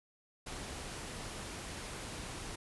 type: low-pass noise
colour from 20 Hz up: pink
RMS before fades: -44 dBFS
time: 0.46-2.56 s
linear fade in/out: 10 ms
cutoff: 11000 Hz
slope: 96 dB/octave
effects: none